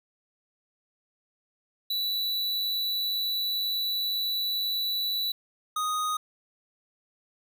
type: tone pair in turn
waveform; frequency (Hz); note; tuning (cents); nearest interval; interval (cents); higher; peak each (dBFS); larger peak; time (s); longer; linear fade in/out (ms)
square; 3951 / 1244.5; B7 / D#6; 0 / 0; octave + minor sixth; 2000; first; -27; neither; 1.9-5.32 / 5.76-6.17; first; 5
effects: none